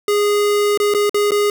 square tone with dropouts, 412.6 Hz, G#4, 11 cents flat, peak -14 dBFS, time 0.08-1.5 s, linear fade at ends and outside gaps 2 ms, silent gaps 0.775-0.8 / 0.939-0.947 / 1.095-1.144 / 1.308-1.318 s, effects none

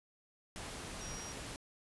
sine tone in noise, 5700 Hz, F8, 34 cents sharp, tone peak -47 dBFS, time 1.01-1.32 s, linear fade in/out 0 ms, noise pink, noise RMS -45 dBFS, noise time 0.56-1.56 s, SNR -5 dB, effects resampled to 24000 Hz

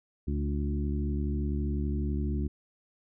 harmonic tone with a mistuned harmonic, 72 Hz, D2, 34 cents flat, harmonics 1 / 2 / 3 / 4 / 5, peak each -29 / -36 / -35 / -38 / -41 dBFS, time 0.27-2.48 s, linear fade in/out 10 ms, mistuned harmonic 4, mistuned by +19 cents, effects none

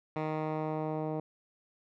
10% pulse tone with low-pass filter sweep, 155.56 Hz, D#3, in tune, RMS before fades -34 dBFS, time 0.16-1.2 s, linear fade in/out 2 ms, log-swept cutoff 1900 to 670 Hz, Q 0.86, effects none

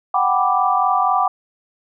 sine chord, G major seventh, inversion third, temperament equal, 740 / 784 / 987.8 / 1174.7 Hz, F#5 / G5 / B5 / D6, 0 / 0 / 0 / 0 cents, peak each -19 / -20 / -22 / -18 dBFS, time 0.14-1.28 s, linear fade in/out 5 ms, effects none

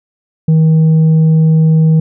sine tone with tanh clipping, 159.1 Hz, D#3, 39 cents sharp, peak -6 dBFS, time 0.48-2 s, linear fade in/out 5 ms, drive 3 dB, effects none

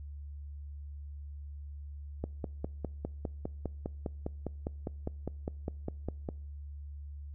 click train, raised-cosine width 2 ms, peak -21 dBFS, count 21, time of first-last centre 2.24-6.289 s, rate 4.94 Hz, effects noise-tail reverb RT60 0.6 s tail -25 dB re dry + added 72 Hz sine -41 dBFS peak until 7.34 s

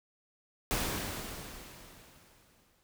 pink noise with exponential decay, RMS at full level -31 dBFS, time 0.71-2.83 s, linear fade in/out 0 ms, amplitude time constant 460 ms, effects none

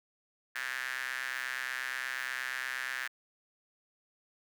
square tone with high-pass filter, 64.2 Hz, C2, 32 cents flat, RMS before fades -37 dBFS, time 0.55-3.08 s, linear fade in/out 10 ms, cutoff 1700 Hz, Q 5.1, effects none

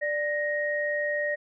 sine tone pair together, 590 / 1873.1 Hz, D5 / A#6, +8 / +8 cents, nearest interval octave + minor sixth, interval 2000 cents, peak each -28 dBFS, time 0.01-1.36 s, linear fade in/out 20 ms, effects none

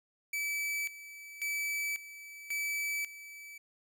45% pulse tone with tremolo, 2303 Hz, D7, 34 cents flat, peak -32 dBFS, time 0.33-3.58 s, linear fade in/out 5 ms, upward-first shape square, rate 0.92 Hz, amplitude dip 80%, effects none

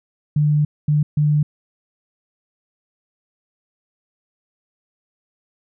sine tone bursts at uneven times, 149.1 Hz, D3, 27 cents sharp, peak -13 dBFS, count 3, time 0.36-0.65 / 0.88-1.03 / 1.17-1.43 s, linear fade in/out 5 ms, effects none

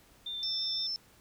sine tone with vibrato, 3580 Hz, A7, 29 cents sharp, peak -35 dBFS, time 0.26-0.87 s, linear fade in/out 5 ms, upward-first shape sine, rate 5.9 Hz, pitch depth 10 cents each way
sine tone, 5320 Hz, E8, 15 cents sharp, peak -32 dBFS, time 0.43-0.96 s, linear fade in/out 0 ms
effects pink hiss -61 dBFS RMS until 1.2 s

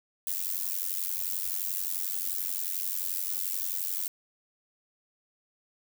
violet noise with amplitude modulation, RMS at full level -28 dBFS, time 0.27-4.08 s, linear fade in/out 2 ms, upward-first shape sine, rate 91.4 Hz, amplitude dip 95%, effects none

